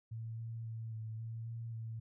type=tone with pitch steps; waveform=sine; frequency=113.1 / 114.2 / 112.8 / 110.5 / 113.5 / 115.2 / 112.7 Hz; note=A2 / A#2 / A2 / A2 / A#2 / A#2 / A2; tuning=+48 / -35 / +44 / +8 / -46 / -20 / +42 cents; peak=-40 dBFS; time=0.11-2 s; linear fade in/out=10 ms; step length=270 ms; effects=none